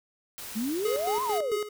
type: noise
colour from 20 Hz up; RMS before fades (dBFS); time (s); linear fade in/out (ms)
white; -40; 0.38-1.38; 0
type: exponential two-way sweep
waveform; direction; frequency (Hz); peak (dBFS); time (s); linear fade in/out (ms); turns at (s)
sine; up then down; 206 to 1074 to 368.8; -27; 0.55-1.58; 20; 1.23
type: tone with tremolo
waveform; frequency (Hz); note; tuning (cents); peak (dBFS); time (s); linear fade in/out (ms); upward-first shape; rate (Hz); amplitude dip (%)
square; 420; G#4; +19; -28; 0.85-1.69; 5; square; 4.5; 70
effects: none